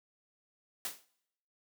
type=noise with exponential decay; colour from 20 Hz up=white; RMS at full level=-34 dBFS; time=0.85-1.05 s; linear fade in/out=1 ms; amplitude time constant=43 ms; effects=noise-tail reverb RT60 0.8 s tail -22 dB re dry + high-pass 200 Hz 12 dB/octave